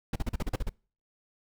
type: noise bursts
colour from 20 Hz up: brown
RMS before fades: -28 dBFS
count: 9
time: 0.13-0.694 s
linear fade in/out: 5 ms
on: 28 ms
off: 39 ms
effects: noise-tail reverb RT60 0.4 s tail -25 dB re dry